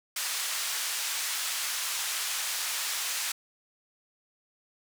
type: band-pass noise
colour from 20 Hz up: white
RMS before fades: -32 dBFS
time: 0.16-3.32 s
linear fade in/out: 5 ms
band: 1100 to 9400 Hz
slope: 12 dB/octave
effects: none